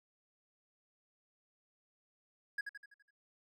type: tone with echo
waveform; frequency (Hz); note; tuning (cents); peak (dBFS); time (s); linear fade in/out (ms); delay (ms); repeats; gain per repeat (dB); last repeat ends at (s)
triangle; 1657; G#6; -4; -32; 2.58-2.61; 5; 83; 6; -6; 3.108
effects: none